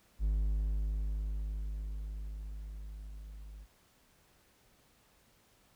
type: tone with level ramp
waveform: triangle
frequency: 51.7 Hz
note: G#1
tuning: 7 cents flat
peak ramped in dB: -25 to -44 dBFS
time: 0.19-3.67 s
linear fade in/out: 50 ms
effects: pink hiss -67 dBFS RMS until 5.75 s